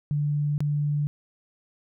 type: tone with dropouts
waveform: sine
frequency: 146.83 Hz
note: D3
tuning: in tune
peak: -22 dBFS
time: 0.11-1.07 s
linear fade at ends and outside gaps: 0 ms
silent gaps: 0.58-0.605 s
effects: none